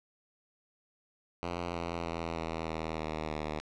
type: tone with pitch steps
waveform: 5% pulse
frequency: 86.6 / 84.87 / 83.17 / 81.5 / 79.87 / 78.27 / 76.71 Hz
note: F2 / F2 / E2 / E2 / D#2 / D#2 / D#2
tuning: -14 / -49 / +16 / -19 / +46 / +11 / -24 cents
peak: -23 dBFS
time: 1.43-3.6 s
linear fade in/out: 0 ms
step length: 310 ms
effects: low-pass 4000 Hz 12 dB/octave